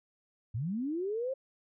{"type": "linear sweep", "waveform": "sine", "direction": "up", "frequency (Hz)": [98.3, 545], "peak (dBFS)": -31, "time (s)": [0.54, 1.34], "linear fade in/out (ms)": 10, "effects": []}